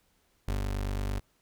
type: tone with ADSR envelope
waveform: 30% pulse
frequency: 49 Hz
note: G1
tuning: in tune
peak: -25 dBFS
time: 0.48-1.2 s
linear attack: 4 ms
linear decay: 140 ms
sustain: -2 dB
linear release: 14 ms
effects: pink hiss -70 dBFS RMS until 1.41 s